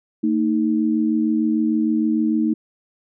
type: tone pair together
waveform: sine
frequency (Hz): 226 / 312.6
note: A3 / D#4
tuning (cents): +47 / +8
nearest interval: tritone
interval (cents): 561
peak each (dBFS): -19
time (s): 0.23-2.54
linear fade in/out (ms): 10
effects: none